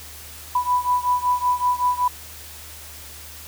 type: beating tone pair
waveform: sine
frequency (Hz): 987.8 / 993.1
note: B5 / B5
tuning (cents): 0 / +9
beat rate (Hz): 5.3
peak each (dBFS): -20 / -22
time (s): 0.55-2.08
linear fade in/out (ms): 5
effects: added 76 Hz sine -44 dBFS peak until 3.47 s + white hiss -40 dBFS RMS until 3.47 s